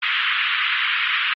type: band-pass noise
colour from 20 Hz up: white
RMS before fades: -21 dBFS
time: 0.02-1.34 s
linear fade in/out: 10 ms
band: 1200 to 3200 Hz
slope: 48 dB/octave
effects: MP3 32 kbps